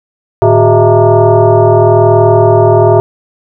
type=tone with frequency modulation; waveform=sine; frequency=150 Hz; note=D3; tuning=37 cents sharp; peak=-3 dBFS; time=0.42-3 s; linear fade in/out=0 ms; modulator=259 Hz; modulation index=2.7; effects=none